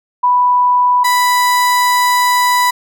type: tone pair in turn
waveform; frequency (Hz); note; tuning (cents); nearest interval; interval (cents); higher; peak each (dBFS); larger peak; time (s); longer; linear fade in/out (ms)
sine / 35% pulse; 987.8 / 987.8; B5 / B5; 0 / 0; unison; 0; neither; -8; neither; 0.23-1.04 / 1.04-2.71; second; 10
effects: none